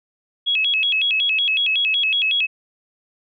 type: tone with vibrato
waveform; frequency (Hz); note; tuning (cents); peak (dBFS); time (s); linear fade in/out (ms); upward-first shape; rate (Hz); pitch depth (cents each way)
sine; 2930; F#7; -18; -16; 0.46-2.47; 20; square; 5.4; 220
effects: none